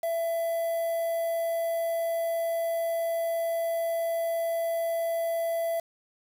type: tone with quantisation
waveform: triangle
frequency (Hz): 667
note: E5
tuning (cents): +20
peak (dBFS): -24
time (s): 0.03-5.8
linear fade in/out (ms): 5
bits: 7
effects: none